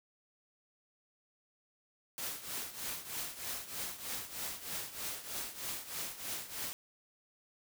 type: noise with tremolo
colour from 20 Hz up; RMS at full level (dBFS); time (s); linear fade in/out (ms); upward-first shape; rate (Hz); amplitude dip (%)
white; -38; 2.18-6.73; 0; triangle; 3.2; 80
effects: none